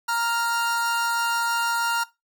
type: tone pair together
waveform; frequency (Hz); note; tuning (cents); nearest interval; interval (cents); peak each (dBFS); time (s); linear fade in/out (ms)
45% pulse; 932.3 / 1396.9; A#5 / F6; 0 / 0; perfect fifth; 700; -25; 0.08-2.04; 10
effects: noise-tail reverb RT60 0.2 s tail -18 dB re dry